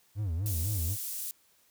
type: tone with vibrato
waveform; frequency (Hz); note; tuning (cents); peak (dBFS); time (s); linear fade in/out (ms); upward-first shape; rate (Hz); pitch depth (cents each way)
triangle; 92.5; F#2; 0; -27; 0.15-0.97; 50; sine; 4; 260
type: high-pass noise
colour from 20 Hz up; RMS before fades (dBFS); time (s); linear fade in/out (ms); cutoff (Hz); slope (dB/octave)
pink; -37; 0.46-1.31; 0; 9700; 12
effects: white hiss -66 dBFS RMS until 1.7 s